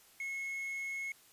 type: tone with quantisation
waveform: triangle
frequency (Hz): 2179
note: C#7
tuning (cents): -30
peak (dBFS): -35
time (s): 0.2-1.12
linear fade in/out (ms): 2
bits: 10
effects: white hiss -62 dBFS RMS until 1.32 s + resampled to 32000 Hz